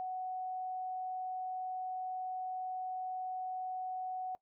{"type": "tone", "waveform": "sine", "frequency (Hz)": 743, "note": "F#5", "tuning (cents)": 7, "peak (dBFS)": -36, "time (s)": [0, 4.35], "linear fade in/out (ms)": 0, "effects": ["noise-tail reverb RT60 0.1 s tail -20 dB re dry"]}